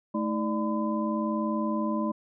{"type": "tone cluster", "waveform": "sine", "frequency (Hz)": [217.3, 318.2, 592, 1014], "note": ["A3", "D#4", "D5", "B5"], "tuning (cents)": [-21, 39, 14, 45], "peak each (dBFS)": [-28, -32, -34, -33], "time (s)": [0.14, 2.12], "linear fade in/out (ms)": 10, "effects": []}